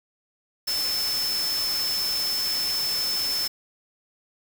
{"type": "tone in noise", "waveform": "sine", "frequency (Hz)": 5274, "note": "E8", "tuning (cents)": 0, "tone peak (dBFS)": -24, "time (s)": [0.67, 3.48], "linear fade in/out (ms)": 10, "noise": "white", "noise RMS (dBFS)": -32, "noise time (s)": [0.67, 3.48], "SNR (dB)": 5, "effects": []}